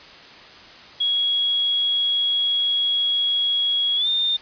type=tone with pitch glide; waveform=sine; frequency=3322 to 3623 Hz; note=G#7 to A7; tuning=0 to +50 cents; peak=-18 dBFS; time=1-4.37 s; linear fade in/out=10 ms; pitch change=+150 cents; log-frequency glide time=3.96-4.08 s; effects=white hiss -43 dBFS RMS until 4.41 s + resampled to 11025 Hz